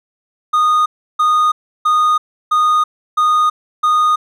triangle tone bursts, 1233 Hz, D#6, 16 cents flat, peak -8 dBFS, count 6, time 0.53-4.16 s, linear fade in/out 10 ms, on 330 ms, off 330 ms, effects none

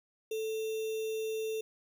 sine tone with sample-and-hold, 440 Hz, A4, in tune, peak -32 dBFS, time 0.31-1.61 s, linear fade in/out 5 ms, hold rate 3150 Hz, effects none

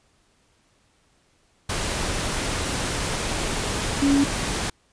sine tone in noise, 280 Hz, C#4, 18 cents sharp, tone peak -16 dBFS, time 4.02-4.24 s, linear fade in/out 5 ms, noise pink, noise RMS -26 dBFS, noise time 1.69-4.7 s, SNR +7 dB, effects pink hiss -63 dBFS RMS until 4.92 s + resampled to 22050 Hz

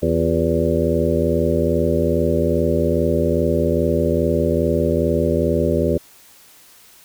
harmonic tone with a mistuned harmonic, 82.41 Hz, E2, in tune, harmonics 1 / 2 / 3 / 4 / 5 / 6 / 7, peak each -23 / -23 / -23 / -23 / -23 / -23 / -23 dBFS, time 0.02-5.98 s, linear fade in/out 10 ms, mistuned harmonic 4, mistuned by +89 cents, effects white hiss -48 dBFS RMS until 7.04 s

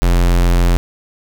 square tone, 43.65 Hz, F1, in tune, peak -10 dBFS, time 0.02-0.77 s, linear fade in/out 0 ms, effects none

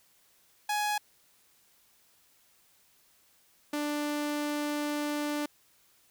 sawtooth tone pair in turn, 836 / 295 Hz, G#5 / D4, +11 / +8 cents, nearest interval octave + tritone, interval 1803 cents, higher first, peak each -24 / -26 dBFS, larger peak first, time 0.69-0.98 / 3.73-5.46 s, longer second, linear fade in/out 5 ms, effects white hiss -65 dBFS RMS until 6.1 s

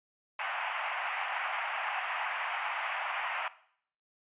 pink band-pass noise, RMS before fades -35 dBFS, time 0.39-3.48 s, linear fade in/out 2 ms, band 710 to 2800 Hz, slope 48 dB/octave, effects noise-tail reverb RT60 0.6 s tail -17 dB re dry + resampled to 8000 Hz

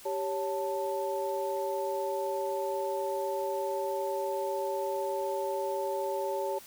sine tone cluster, 391.3 / 556 / 884 Hz, G4 / C#5 / A5, -3 / +5 / +8 cents, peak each -34 / -33 / -35 dBFS, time 0.05-6.59 s, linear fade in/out 10 ms, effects white hiss -51 dBFS RMS until 6.66 s

